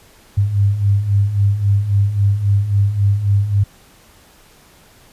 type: beating tone pair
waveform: sine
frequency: 98 / 101.7 Hz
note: G2 / G#2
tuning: 0 / -36 cents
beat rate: 3.7 Hz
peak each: -19 / -13 dBFS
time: 0.37-3.64 s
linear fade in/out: 10 ms
effects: pink hiss -48 dBFS RMS until 5.12 s + resampled to 32000 Hz